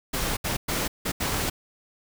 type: noise bursts at uneven times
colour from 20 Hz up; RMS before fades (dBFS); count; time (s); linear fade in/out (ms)
pink; -27; 5; 0.13-0.37 / 0.44-0.57 / 0.68-0.88 / 1.05-1.12 / 1.2-1.5; 10
effects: none